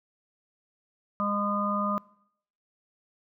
harmonic tone, 204.3 Hz, G#3, 28 cents flat, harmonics 1 / 3 / 5 / 6, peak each -30 / -34 / -34 / -28 dBFS, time 1.2-1.98 s, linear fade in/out 0 ms, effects noise-tail reverb RT60 0.7 s tail -23 dB re dry

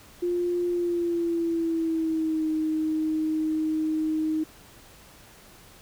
sine tone with pitch glide, 351.5 to 313.2 Hz, F4 to D#4, +11 to +11 cents, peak -23 dBFS, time 0.22-4.44 s, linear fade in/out 10 ms, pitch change -200 cents, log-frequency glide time 0.69-2.48 s, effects pink hiss -51 dBFS RMS until 5.81 s

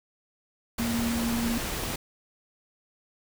sine tone in noise, 233.1 Hz, A#3, in tune, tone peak -26 dBFS, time 0.79-1.58 s, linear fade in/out 5 ms, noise pink, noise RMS -32 dBFS, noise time 0.78-1.96 s, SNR +3 dB, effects none

